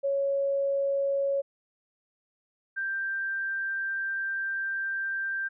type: tone pair in turn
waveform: sine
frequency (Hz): 554.4 / 1576.3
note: C#5 / G6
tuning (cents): 0 / +9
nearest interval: octave + tritone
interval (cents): 1809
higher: second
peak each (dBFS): -24 / -28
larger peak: first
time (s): 0.03-1.42 / 2.76-5.49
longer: second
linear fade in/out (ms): 20
effects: none